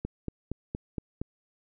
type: click train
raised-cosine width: 3 ms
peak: -19 dBFS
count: 6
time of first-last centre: 0.05-1.216 s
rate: 4.29 Hz
effects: none